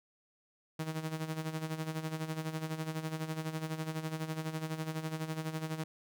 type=tone with tremolo; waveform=sawtooth; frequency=158.3 Hz; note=D#3; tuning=30 cents sharp; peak=-29 dBFS; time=0.79-5.84 s; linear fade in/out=5 ms; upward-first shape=sine; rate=12 Hz; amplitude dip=70%; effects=none